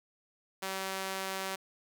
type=tone with high-pass filter; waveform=sawtooth; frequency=191.5 Hz; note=G3; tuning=40 cents flat; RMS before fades=-37 dBFS; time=0.62-1.56 s; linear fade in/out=10 ms; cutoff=560 Hz; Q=0.53; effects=none